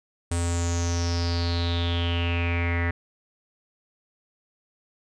square tone with low-pass filter sweep, 85.7 Hz, F2, 32 cents flat, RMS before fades -25 dBFS, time 0.31-2.91 s, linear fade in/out 5 ms, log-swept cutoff 8600 to 1900 Hz, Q 8, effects none

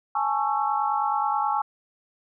sine chord, A major seventh, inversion third, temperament equal with one note detuned, 830.6 / 880 / 1108.7 / 1333.1 Hz, G#5 / A5 / C#6 / E6, 0 / 0 / 0 / +19 cents, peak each -25 / -28 / -28 / -30 dBFS, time 0.15-1.62 s, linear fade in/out 5 ms, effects none

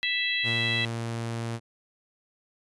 harmonic tone, 659.3 Hz, E5, in tune, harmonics 3 / 4 / 5 / 6, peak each -29 / -30 / -31 / -32 dBFS, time 0.03-0.85 s, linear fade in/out 0 ms
sawtooth tone, 115.6 Hz, A#2, 14 cents flat, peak -26 dBFS, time 0.43-1.6 s, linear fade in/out 50 ms
effects resampled to 24000 Hz

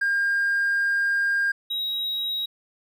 triangle tone pair in turn, 1608 / 3824 Hz, G6 / A#7, +44 / +43 cents, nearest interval octave + minor third, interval 1499 cents, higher second, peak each -17 / -23 dBFS, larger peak first, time 0.01-1.52 / 1.7-2.46 s, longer first, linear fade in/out 10 ms, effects tanh soft clip ceiling -16 dBFS

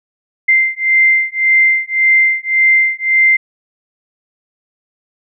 sine beating tone pair, 2086 / 2087.8 Hz, C7 / C7, -6 / -4 cents, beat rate 1.8 Hz, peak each -12 dBFS, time 0.48-3.37 s, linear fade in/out 10 ms, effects none

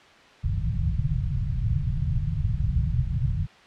white low-pass noise, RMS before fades -25 dBFS, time 0.43-3.47 s, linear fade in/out 20 ms, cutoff 150 Hz, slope 48 dB/octave, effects white hiss -51 dBFS RMS until 3.66 s + low-pass 3000 Hz 12 dB/octave

